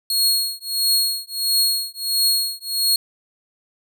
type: tone with tremolo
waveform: sawtooth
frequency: 4305 Hz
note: C8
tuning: 49 cents sharp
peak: -11 dBFS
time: 0.1-2.96 s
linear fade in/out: 2 ms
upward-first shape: triangle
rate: 1.5 Hz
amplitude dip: 100%
effects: none